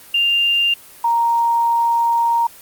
sine tone pair in turn, 2794 / 932.4 Hz, F7 / A#5, 0 / 0 cents, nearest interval octave + perfect fifth, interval 1900 cents, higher first, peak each -13 dBFS, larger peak neither, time 0.14-0.74 / 1.04-2.47 s, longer second, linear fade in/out 5 ms, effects white hiss -42 dBFS RMS until 2.61 s + Opus 32 kbps

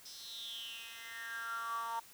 10% pulse tone with high-pass filter sweep, 230 Hz, A#3, 23 cents flat, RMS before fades -43 dBFS, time 0.05-2 s, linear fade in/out 10 ms, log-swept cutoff 5000 to 920 Hz, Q 8.5, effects white hiss -58 dBFS RMS until 2.13 s

